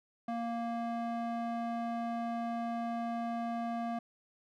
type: tone with band-pass filter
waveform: square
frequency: 233.1 Hz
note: A#3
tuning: in tune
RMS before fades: -36 dBFS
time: 0.28-3.99 s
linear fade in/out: 5 ms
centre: 610 Hz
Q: 1.3
effects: none